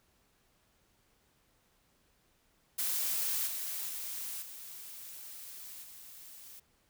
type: noise with level steps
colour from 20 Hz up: blue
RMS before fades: -33 / -38 / -40 / -47 / -51 dBFS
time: 2.78-6.6 s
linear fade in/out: 10 ms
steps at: 3.46 / 3.88 / 4.41 / 5.82 s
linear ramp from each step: 20 ms
effects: pink hiss -71 dBFS RMS until 6.89 s